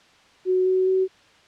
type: tone with pitch steps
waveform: sine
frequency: 370 / 373.4 / 376.9 Hz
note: F#4 / F#4 / F#4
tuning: 0 / +16 / +32 cents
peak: -17 dBFS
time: 0.45-1.08 s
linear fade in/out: 50 ms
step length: 210 ms
effects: white hiss -54 dBFS RMS until 1.47 s + low-pass 4000 Hz 12 dB/octave